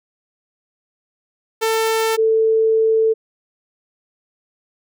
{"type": "tone pair in turn", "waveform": ["sawtooth", "sine"], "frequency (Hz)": [446.2, 443.9], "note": ["A4", "A4"], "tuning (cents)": [24, 15], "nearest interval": "unison", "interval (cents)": 9, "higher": "first", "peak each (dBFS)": -12, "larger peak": "neither", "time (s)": [[1.61, 2.17], [2.17, 3.14]], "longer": "second", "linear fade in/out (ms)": 20, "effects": []}